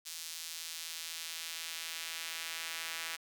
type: tone with high-pass filter sweep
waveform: sawtooth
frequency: 164.1 Hz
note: E3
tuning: 8 cents flat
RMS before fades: -42 dBFS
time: 0.05-3.17 s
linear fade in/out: 20 ms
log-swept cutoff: 4700 to 2000 Hz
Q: 0.96
effects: none